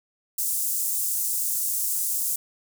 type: high-pass noise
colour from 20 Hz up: pink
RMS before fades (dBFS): -26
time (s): 0.38-2.36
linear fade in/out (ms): 5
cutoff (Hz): 7700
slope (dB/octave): 24
effects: none